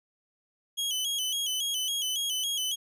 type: tone with vibrato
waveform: sawtooth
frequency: 3151 Hz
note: G7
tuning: 8 cents sharp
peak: -25 dBFS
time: 0.77-2.76 s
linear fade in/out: 20 ms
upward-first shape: square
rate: 3.6 Hz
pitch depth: 72 cents each way
effects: resampled to 32000 Hz